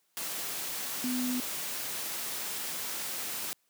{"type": "tone in noise", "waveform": "sine", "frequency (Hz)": 250.5, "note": "B3", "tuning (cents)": 25, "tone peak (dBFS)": -29, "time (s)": [1.04, 1.4], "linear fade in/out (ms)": 0, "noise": "white", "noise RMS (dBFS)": -36, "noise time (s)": [0.17, 3.53], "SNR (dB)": 4, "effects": ["white hiss -73 dBFS RMS until 3.69 s", "high-pass 150 Hz 12 dB/octave"]}